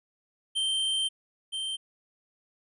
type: tone pair in turn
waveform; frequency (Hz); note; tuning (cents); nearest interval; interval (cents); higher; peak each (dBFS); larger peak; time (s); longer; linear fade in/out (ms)
square; 3132 / 3132; G7 / G7; -2 / -2; unison; 0; neither; -26 / -31; first; 0.55-1.09 / 1.52-1.77; first; 20
effects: resampled to 24000 Hz